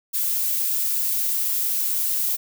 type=noise; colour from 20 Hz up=violet; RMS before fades=-23 dBFS; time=0.13-2.37 s; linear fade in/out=20 ms; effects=none